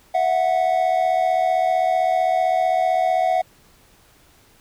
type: tone pair together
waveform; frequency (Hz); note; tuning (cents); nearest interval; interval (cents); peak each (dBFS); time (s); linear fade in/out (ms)
triangle; 659 / 734.6; E5 / F#5; -1 / -13; major second; 188; -19 / -16; 0.14-3.42; 10
effects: pink hiss -54 dBFS RMS until 4.6 s